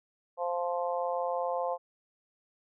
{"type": "harmonic tone", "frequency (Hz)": 174.61, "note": "F3", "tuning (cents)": 0, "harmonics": [3, 4, 5, 6], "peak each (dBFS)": [-32, -34, -36, -38], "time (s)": [0.37, 1.78], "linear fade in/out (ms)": 50, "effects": []}